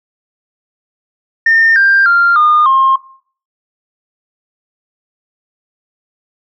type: tone with pitch steps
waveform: sine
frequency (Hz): 1814 / 1588.3 / 1390.7 / 1217.7 / 1066.2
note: A#6 / G6 / F6 / D#6 / C6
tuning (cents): -48 / +22 / -8 / -38 / +32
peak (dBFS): -5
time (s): 1.46-2.96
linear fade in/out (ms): 5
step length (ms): 300
effects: noise-tail reverb RT60 0.5 s tail -19 dB re dry + tanh soft clip ceiling -2 dBFS